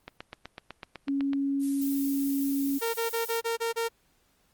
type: click train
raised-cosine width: 0.3 ms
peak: -22 dBFS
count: 11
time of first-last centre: 0.08-1.333 s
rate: 7.98 Hz
type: tone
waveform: sine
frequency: 277.2 Hz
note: C#4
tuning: in tune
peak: -25 dBFS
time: 1.07-2.79 s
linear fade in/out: 20 ms
type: noise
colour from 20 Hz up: violet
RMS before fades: -38 dBFS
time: 1.59-3.42 s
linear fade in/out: 50 ms
type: tone bursts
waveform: sawtooth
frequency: 460.1 Hz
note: A#4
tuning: 23 cents flat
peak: -23 dBFS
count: 7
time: 2.81-3.888 s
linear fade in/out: 20 ms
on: 130 ms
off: 28 ms
effects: pink hiss -68 dBFS RMS until 4.53 s + Opus 32 kbps